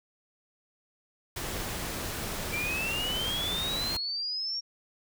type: noise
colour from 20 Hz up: pink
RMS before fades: -35 dBFS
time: 1.36-3.97 s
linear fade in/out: 5 ms
type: exponential sweep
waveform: sine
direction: up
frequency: 2325 to 5600 Hz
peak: -30 dBFS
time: 2.52-4.61 s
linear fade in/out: 20 ms
effects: none

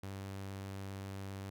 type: tone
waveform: sawtooth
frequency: 97.5 Hz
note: G2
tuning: 9 cents flat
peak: -38 dBFS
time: 0.03-1.5 s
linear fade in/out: 5 ms
effects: none

